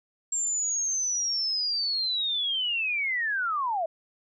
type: linear sweep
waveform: sine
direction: down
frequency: 7459 to 622.3 Hz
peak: -25 dBFS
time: 0.32-3.86 s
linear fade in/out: 5 ms
effects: none